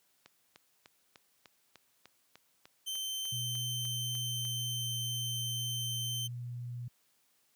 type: click train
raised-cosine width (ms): 0.2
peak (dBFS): -34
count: 15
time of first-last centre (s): 0.26-4.452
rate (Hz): 3.34
type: tone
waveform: sawtooth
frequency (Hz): 3101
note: G7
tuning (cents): -19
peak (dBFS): -32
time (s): 2.86-6.28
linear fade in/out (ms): 20
type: tone with pitch glide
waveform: sine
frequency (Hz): 123.47 to 121.35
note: B2 to B2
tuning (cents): 0 to -30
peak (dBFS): -37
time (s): 3.32-6.88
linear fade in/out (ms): 5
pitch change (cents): -30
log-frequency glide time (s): 4.05-4.96
effects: white hiss -72 dBFS RMS until 7.55 s + high-pass 80 Hz 12 dB/octave